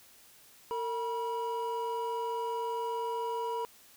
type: tone pair together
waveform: triangle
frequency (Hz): 456.2 / 966.7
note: A#4 / B5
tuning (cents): -37 / -37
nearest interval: octave + minor second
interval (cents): 1300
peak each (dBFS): -33 / -32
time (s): 0.71-3.65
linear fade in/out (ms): 0
effects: white hiss -58 dBFS RMS until 3.96 s